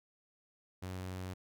sawtooth tone, 92.5 Hz, F#2, in tune, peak -36 dBFS, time 0.82-1.34 s, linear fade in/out 10 ms, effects none

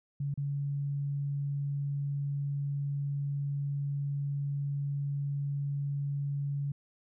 sine tone with dropouts, 141.6 Hz, C#3, 37 cents sharp, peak -30 dBFS, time 0.2-6.72 s, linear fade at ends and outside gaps 5 ms, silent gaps 0.341-0.375 s, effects none

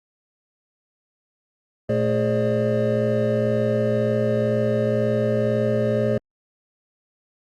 triangle tone cluster, 116.8 / 219.5 / 416.6 / 536 / 598 Hz, A#2 / A3 / G#4 / C5 / D5, +4 / -4 / +5 / +42 / +31 cents, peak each -23 dBFS, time 1.89-6.18 s, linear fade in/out 5 ms, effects Opus 48 kbps

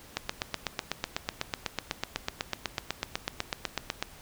click train, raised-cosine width 0.2 ms, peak -11 dBFS, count 32, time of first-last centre 0.17-4.026 s, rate 8.04 Hz, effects pink hiss -51 dBFS RMS until 4.21 s

